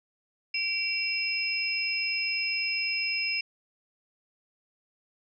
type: tone cluster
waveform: sine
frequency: 2312 / 2728 / 5120 Hz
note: D7 / F7 / D#8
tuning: -28 / -41 / +49 cents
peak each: -31 dBFS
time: 0.54-3.41 s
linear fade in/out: 5 ms
effects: none